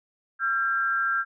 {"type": "tone pair together", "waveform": "sine", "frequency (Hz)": [1366.2, 1600], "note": ["F6", "G6"], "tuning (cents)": [-38, 35], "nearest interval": "minor third", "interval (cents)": 273, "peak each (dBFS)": -25, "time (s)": [0.39, 1.25], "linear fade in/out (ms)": 50, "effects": []}